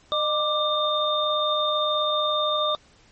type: tone cluster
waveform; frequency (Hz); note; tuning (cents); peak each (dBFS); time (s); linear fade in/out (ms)
sine; 609 / 1180 / 3631; D#5 / D6 / A#7; -37 / +8 / -46; -25; 0.12-2.75; 0
effects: pink hiss -56 dBFS RMS until 3.11 s + MP3 32 kbps